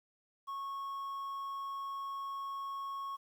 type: tone with quantisation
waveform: triangle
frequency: 1100 Hz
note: C#6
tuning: 14 cents flat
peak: -36 dBFS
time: 0.47-3.17 s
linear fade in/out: 20 ms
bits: 11
effects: none